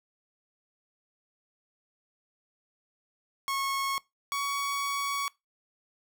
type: tone pair in turn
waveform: sawtooth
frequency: 1095 / 1123.2 Hz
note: C#6 / C#6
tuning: -22 / +22 cents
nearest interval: unison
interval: 44 cents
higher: second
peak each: -25 dBFS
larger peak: neither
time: 3.48-3.98 / 4.32-5.28 s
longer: second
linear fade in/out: 0 ms
effects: noise-tail reverb RT60 0.2 s tail -22 dB re dry